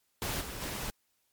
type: noise with level steps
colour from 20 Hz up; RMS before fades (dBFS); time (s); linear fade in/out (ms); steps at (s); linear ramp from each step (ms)
pink; -34 / -41 / -37; 0.22-0.9; 0; 0.4 / 0.6; 20
effects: white hiss -75 dBFS RMS until 1.32 s + MP3 96 kbps